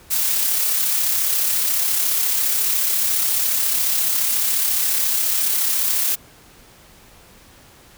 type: noise with amplitude modulation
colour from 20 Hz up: blue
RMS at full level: -18 dBFS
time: 0.1-6.16 s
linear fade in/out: 20 ms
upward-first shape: sine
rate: 34.3 Hz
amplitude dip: 30%
effects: pink hiss -48 dBFS RMS until 7.97 s